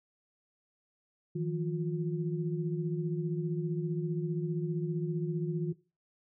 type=tone cluster; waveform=sine; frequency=157.6 / 172.8 / 355.7 Hz; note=D#3 / F3 / F4; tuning=+23 / -18 / +32 cents; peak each=-32 / -38 / -36 dBFS; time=1.35-5.73 s; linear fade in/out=10 ms; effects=noise-tail reverb RT60 0.3 s tail -17 dB re dry